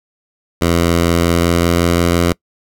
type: tone with pitch glide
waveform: 10% pulse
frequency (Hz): 85 to 86.19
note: F2 to F2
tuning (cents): -46 to -22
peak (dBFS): -3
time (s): 0.61-2.33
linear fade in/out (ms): 10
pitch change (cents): +24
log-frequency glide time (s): 1.11-2.09
effects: noise-tail reverb RT60 0.1 s tail -25 dB re dry